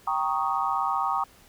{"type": "chord", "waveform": "sine", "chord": "Eb dominant seventh", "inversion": "first", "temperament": "equal", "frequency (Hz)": [784, 932.3, 1108.7, 1244.5], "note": ["G5", "Bb5", "Db6", "Eb6"], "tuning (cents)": [0, 0, 0, 0], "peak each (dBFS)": -29, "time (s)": [0.07, 1.24], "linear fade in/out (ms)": 5, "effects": ["pink hiss -55 dBFS RMS until 1.48 s"]}